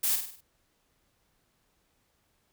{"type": "noise with echo", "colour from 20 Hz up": "blue", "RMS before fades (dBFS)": -27, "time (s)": [0.03, 0.16], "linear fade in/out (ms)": 10, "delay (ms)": 50, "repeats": 5, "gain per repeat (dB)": -6, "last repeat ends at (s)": 0.41, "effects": ["pink hiss -72 dBFS RMS until 2.52 s"]}